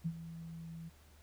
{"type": "tone with ADSR envelope", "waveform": "sine", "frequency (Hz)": 164.81, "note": "E3", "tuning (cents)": 0, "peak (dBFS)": -31, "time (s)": [0.04, 0.9], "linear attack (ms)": 22, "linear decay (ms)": 60, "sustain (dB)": -13, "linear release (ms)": 22, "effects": ["added 75 Hz sine -60 dBFS peak until 1.22 s", "pink hiss -65 dBFS RMS until 1.22 s"]}